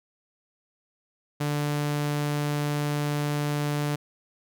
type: tone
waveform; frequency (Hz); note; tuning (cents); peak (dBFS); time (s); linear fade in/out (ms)
sawtooth; 146.9; D3; +1; -21; 1.4-3.96; 10
effects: none